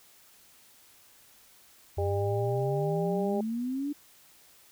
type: exponential sweep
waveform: sine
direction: up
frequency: 87.31 to 295.9 Hz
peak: -29 dBFS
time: 1.97-3.93 s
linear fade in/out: 10 ms
type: harmonic tone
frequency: 200.7 Hz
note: G3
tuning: 41 cents sharp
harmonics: 2 / 3 / 4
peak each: -30 / -34 / -36 dBFS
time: 1.98-3.41 s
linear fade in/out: 5 ms
effects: white hiss -58 dBFS RMS until 4.71 s